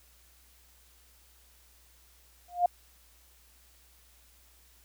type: tone with exponential growth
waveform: sine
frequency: 707 Hz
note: F5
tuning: 21 cents sharp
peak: -17 dBFS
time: 2.48-2.66 s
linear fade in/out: 5 ms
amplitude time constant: 39 ms
effects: added 60 Hz sine -62 dBFS peak until 4.84 s + white hiss -62 dBFS RMS until 4.84 s